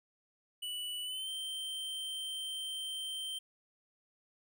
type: tone with pitch glide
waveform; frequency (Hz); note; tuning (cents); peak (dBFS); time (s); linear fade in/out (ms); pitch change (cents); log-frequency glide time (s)
square; 2960 to 3125; F#7 to G7; 0 to -6; -38; 0.62-3.39; 10; +94; 1.03-1.29
effects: none